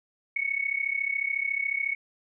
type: tone with amplitude modulation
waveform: sine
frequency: 2217 Hz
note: C#7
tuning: in tune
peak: -22 dBFS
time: 0.36-1.95 s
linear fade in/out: 5 ms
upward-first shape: sine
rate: 34 Hz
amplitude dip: 85%
effects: none